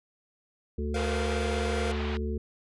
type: harmonic tone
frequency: 73.6 Hz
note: D2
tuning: 4 cents sharp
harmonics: 1 / 3 / 5 / 6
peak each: -30 / -35 / -37 / -38 dBFS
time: 0.78-2.38 s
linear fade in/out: 5 ms
type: chord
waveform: square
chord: Bb suspended second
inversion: none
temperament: equal with one note detuned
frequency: 466.2 / 511 / 698.5 Hz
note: Bb4 / C5 / F5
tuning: 0 / -41 / 0 cents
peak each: -34 / -38 / -38 dBFS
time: 0.94-1.92 s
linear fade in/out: 5 ms
type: band-pass noise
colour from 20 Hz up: pink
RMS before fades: -39 dBFS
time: 0.96-2.17 s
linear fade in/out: 0 ms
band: 650 to 3700 Hz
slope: 24 dB/octave
effects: resampled to 24000 Hz